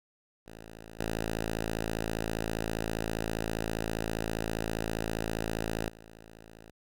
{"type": "tone with level steps", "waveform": "5% pulse", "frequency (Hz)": 55, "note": "A1", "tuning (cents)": 0, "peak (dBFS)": [-35, -20, -39], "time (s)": [0.46, 6.71], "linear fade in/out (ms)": 5, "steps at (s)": [0.99, 5.88], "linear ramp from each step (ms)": 10, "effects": []}